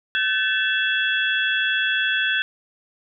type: tone cluster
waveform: sine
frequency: 1527 / 1740 / 2663 / 3359 Hz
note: G6 / A6 / E7 / G#7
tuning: -46 / -20 / +17 / +19 cents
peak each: -22 / -25 / -27 / -25 dBFS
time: 0.15-2.42 s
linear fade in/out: 0 ms
effects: none